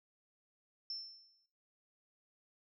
sine tone with exponential decay, 5350 Hz, E8, 25 cents sharp, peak -37 dBFS, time 0.9-1.46 s, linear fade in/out 2 ms, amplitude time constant 120 ms, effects noise-tail reverb RT60 0.8 s tail -22 dB re dry

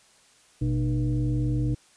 sine tone with frequency modulation, 124.4 Hz, B2, 13 cents sharp, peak -22 dBFS, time 0.61-1.75 s, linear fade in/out 10 ms, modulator 179 Hz, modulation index 0.94, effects white hiss -58 dBFS RMS until 1.96 s + resampled to 22050 Hz

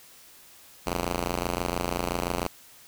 5% pulse ring-modulated tone, 87.31 Hz, F2, in tune, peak -13 dBFS, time 0.86-2.47 s, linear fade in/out 5 ms, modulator 118 Hz, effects white hiss -52 dBFS RMS until 2.87 s

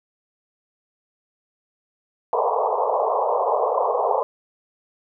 pink band-pass noise, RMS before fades -21 dBFS, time 2.33-4.23 s, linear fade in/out 0 ms, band 430 to 1100 Hz, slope 96 dB/octave, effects none

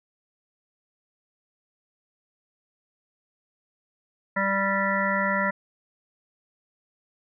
harmonic tone, 196 Hz, G3, in tune, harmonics 1 / 3 / 5 / 7 / 9 / 10, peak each -29 / -29 / -29 / -29 / -29 / -29 dBFS, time 4.36-5.51 s, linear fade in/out 10 ms, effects none

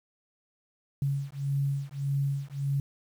sine beating tone pair, 138.59 / 140.29 Hz, C#3 / C#3, 0 / +21 cents, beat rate 1.7 Hz, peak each -30 dBFS, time 1.02-2.8 s, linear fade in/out 2 ms, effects 9-bit

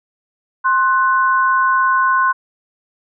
sine tone pair together, 1054.3 / 1491 Hz, C6 / F#6, +13 / +13 cents, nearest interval tritone, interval 600 cents, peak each -13 / -16 dBFS, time 0.64-2.33 s, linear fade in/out 20 ms, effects none

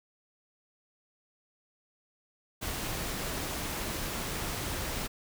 pink noise, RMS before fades -35 dBFS, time 2.61-5.08 s, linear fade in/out 20 ms
clicks, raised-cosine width 2 ms, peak -26 dBFS, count 2, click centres 3.337 / 3.377 s
effects none

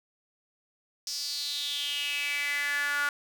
sawtooth tone with high-pass filter sweep, 288.2 Hz, D4, 33 cents flat, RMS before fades -31 dBFS, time 1.07-3.09 s, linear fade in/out 2 ms, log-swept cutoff 5300 to 1400 Hz, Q 6.2, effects none

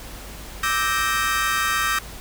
35% pulse chord, E half-diminished seventh, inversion third, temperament equal with one note detuned, 1174.7 / 1301.1 / 1568 / 1864.7 Hz, D6 / E6 / G6 / Bb6, 0 / -23 / 0 / 0 cents, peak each -24 dBFS, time 0.63-1.99 s, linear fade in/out 5 ms, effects added 50 Hz sine -39 dBFS peak until 2.2 s + pink hiss -39 dBFS RMS until 2.2 s

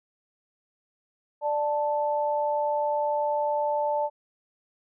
sine tone pair together, 590.8 / 880 Hz, D5 / A5, +10 / 0 cents, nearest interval perfect fifth, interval 690 cents, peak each -26 dBFS, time 1.41-4.1 s, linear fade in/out 50 ms, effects none

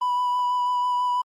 triangle tone with vibrato, 987.8 Hz, B5, in tune, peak -18 dBFS, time 0.01-1.22 s, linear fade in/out 10 ms, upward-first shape sine, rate 6.1 Hz, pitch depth 13 cents each way, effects tanh soft clip ceiling -14 dBFS + Opus 24 kbps

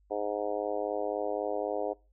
harmonic tone, 103.83 Hz, G#2, in tune, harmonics 3 / 4 / 5 / 6 / 7 / 8 / 9, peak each -40 / -35 / -35 / -36 / -37 / -45 / -47 dBFS, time 0.1-1.94 s, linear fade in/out 20 ms, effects noise-tail reverb RT60 0.3 s tail -23 dB re dry + added 50 Hz sine -62 dBFS peak until 2.12 s

